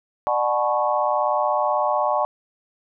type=tone cluster; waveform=sine; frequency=601 / 741 / 857 / 978 / 1100 Hz; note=D5 / F#5 / A5 / B5 / C#6; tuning=+40 / +2 / -46 / -17 / -14 cents; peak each=-23 / -25 / -24 / -28 / -25 dBFS; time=0.27-2.25 s; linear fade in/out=0 ms; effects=none